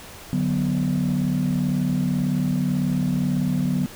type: chord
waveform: sine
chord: B minor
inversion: first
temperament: equal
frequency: 146.83 / 185 / 246.9 Hz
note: D3 / F#3 / B3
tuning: 0 / 0 / 0 cents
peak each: -23 / -22 / -23 dBFS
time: 0.33-3.86 s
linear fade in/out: 0 ms
effects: tanh soft clip ceiling -14 dBFS + pink hiss -41 dBFS RMS until 3.95 s